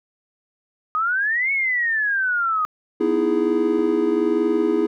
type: exponential two-way sweep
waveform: sine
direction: up then down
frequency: 1232 to 2227 to 1232 Hz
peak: -18 dBFS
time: 0.95-2.65 s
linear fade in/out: 0 ms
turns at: 1.52 s
type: clicks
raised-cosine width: 1 ms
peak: -25 dBFS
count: 2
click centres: 2.65 / 3.791 s
type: chord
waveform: triangle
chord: E major seventh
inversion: second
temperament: equal with one note detuned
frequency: 246.9 / 311.1 / 332.3 / 415.3 Hz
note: B3 / D#4 / E4 / G#4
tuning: 0 / 0 / +14 / 0 cents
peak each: -24 / -22 / -19 / -19 dBFS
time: 3-4.87 s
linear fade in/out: 10 ms
effects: none